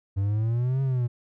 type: exponential two-way sweep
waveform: triangle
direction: up then down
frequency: 95.9 to 136.5 to 118.1 Hz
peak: -20 dBFS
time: 0.16-1.08 s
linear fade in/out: 20 ms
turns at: 0.82 s
effects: none